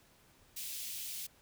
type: high-pass noise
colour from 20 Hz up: white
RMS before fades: -42 dBFS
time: 0.56-1.27 s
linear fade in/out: 10 ms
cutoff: 2500 Hz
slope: 24 dB/octave
effects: pink hiss -65 dBFS RMS until 1.41 s